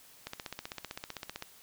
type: click train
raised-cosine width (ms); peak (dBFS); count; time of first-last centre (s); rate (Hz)
0.2; -21; 19; 0.27-1.424; 15.6
effects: white hiss -57 dBFS RMS until 1.62 s